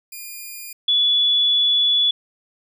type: tone pair in turn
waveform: 5% pulse / sine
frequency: 2422 / 3425 Hz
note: D#7 / A7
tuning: -47 / -47 cents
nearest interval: tritone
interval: 600 cents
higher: second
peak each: -23 / -14 dBFS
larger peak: second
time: 0.12-0.73 / 0.88-2.11 s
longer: second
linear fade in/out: 5 ms
effects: none